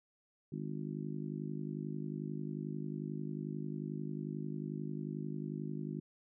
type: harmonic tone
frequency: 51.2 Hz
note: G#1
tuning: 24 cents flat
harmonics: 3 / 4 / 5 / 6 / 7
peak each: -41 / -43 / -45 / -47 / -48 dBFS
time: 0.52-6 s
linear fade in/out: 5 ms
effects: none